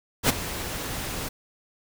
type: noise with ADSR envelope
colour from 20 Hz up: pink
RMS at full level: -17 dBFS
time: 0.23-1.29 s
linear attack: 64 ms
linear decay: 15 ms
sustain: -15 dB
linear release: 11 ms
effects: none